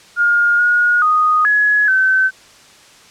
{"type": "tone with pitch steps", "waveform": "sine", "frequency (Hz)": [1419, 1441, 1241, 1686, 1533], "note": ["F6", "F#6", "D#6", "G#6", "G6"], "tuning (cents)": [27, -46, -5, 26, -39], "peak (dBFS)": -10, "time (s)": [0.16, 2.31], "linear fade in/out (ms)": 50, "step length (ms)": 430, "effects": ["white hiss -44 dBFS RMS until 3.1 s", "low-pass 7000 Hz 12 dB/octave"]}